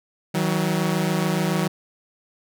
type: tone pair together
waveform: sawtooth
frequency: 159.8 / 186.9 Hz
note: D#3 / F#3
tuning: +47 / +18 cents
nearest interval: minor third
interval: 271 cents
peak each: -19 dBFS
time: 0.34-1.68 s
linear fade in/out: 10 ms
effects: none